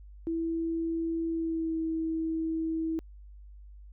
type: tone with pitch glide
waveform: sine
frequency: 329.6 to 323 Hz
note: E4 to E4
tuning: 0 to -35 cents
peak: -28 dBFS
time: 0.27-2.99 s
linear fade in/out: 0 ms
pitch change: -35 cents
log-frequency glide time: 1.28-1.78 s
effects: added 50 Hz sine -46 dBFS peak until 3.92 s